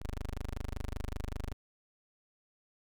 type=tone; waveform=15% pulse; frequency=25.21 Hz; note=G0; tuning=49 cents sharp; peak=-30 dBFS; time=0.01-1.53 s; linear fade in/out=10 ms; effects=none